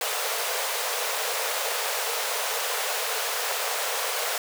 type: high-pass noise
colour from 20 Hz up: pink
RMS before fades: -28 dBFS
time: 0.01-4.38 s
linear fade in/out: 2 ms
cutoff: 430 Hz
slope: 96 dB/octave
effects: none